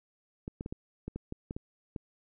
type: clicks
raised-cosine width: 3 ms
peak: -24 dBFS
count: 10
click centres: 0.479 / 0.609 / 0.661 / 0.725 / 1.08 / 1.16 / 1.324 / 1.509 / 1.565 / 1.962 s
effects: none

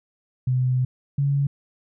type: tone pair in turn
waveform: sine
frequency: 127.4 / 140.53 Hz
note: C3 / C#3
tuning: -46 / +24 cents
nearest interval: major second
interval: 170 cents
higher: second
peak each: -18 dBFS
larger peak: neither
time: 0.47-0.85 / 1.18-1.47 s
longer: first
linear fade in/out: 5 ms
effects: none

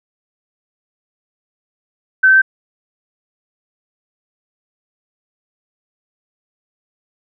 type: tone with pitch steps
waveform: sine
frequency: 1533 / 1543.7 / 1554.4 Hz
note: G6 / G6 / G6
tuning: -39 / -27 / -15 cents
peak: -6 dBFS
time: 2.23-2.419 s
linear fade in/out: 10 ms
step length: 63 ms
effects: none

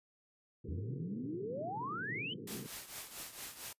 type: band-pass noise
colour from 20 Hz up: pink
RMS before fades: -46 dBFS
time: 0.64-2.67 s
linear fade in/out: 10 ms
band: 110 to 470 Hz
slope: 96 dB/octave
type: exponential sweep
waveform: sine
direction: up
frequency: 75 to 3136 Hz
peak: -38 dBFS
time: 0.68-2.34 s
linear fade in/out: 10 ms
type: noise with tremolo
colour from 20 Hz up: white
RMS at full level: -43 dBFS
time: 2.47-3.73 s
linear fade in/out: 5 ms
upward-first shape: triangle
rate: 4.4 Hz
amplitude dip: 75%
effects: noise-tail reverb RT60 0.1 s tail -24 dB re dry + resampled to 32000 Hz

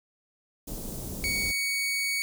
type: band-stop noise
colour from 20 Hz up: pink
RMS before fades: -36 dBFS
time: 0.67-1.52 s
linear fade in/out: 10 ms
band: 470 to 7500 Hz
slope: 12 dB/octave
type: tone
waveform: sawtooth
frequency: 2238 Hz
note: C#7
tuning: 16 cents sharp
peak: -23 dBFS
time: 1.24-2.22 s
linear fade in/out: 0 ms
effects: none

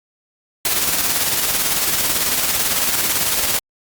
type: noise with tremolo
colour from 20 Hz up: white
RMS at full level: -17 dBFS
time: 0.65-3.59 s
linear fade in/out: 2 ms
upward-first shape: square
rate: 18 Hz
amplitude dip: 35%
effects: Opus 48 kbps

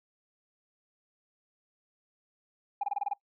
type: tone bursts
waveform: sine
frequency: 810 Hz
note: G#5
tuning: 43 cents flat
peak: -26 dBFS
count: 7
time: 2.81-3.135 s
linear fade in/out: 5 ms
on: 25 ms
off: 25 ms
effects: noise-tail reverb RT60 0.1 s tail -20 dB re dry + tanh soft clip ceiling -24 dBFS

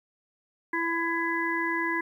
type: harmonic tone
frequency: 334 Hz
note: E4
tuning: 23 cents sharp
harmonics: 1 / 3 / 5 / 6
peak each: -31 / -31 / -31 / -31 dBFS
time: 0.73-2.01 s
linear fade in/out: 5 ms
effects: 10-bit

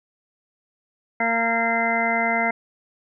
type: harmonic tone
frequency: 230 Hz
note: A#3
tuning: 23 cents flat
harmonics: 1 / 2 / 3 / 4 / 6 / 7 / 8 / 9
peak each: -28 / -32 / -24 / -28 / -30 / -32 / -34 / -23 dBFS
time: 1.2-2.51 s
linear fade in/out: 5 ms
effects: none

